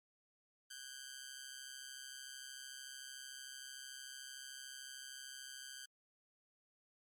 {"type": "ring-modulated tone", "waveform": "10% pulse", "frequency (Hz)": 1562, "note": "G6", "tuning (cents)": -7, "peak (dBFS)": -37, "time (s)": [0.7, 5.86], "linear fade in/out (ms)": 10, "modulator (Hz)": 66.7, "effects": ["MP3 96 kbps"]}